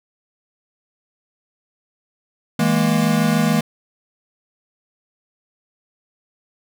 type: tone cluster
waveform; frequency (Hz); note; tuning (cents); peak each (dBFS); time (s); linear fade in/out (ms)
square; 161.7 / 207.7 / 234.8; E3 / G#3 / A#3; -33 / 0 / +13; -20; 2.59-3.61; 5
effects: none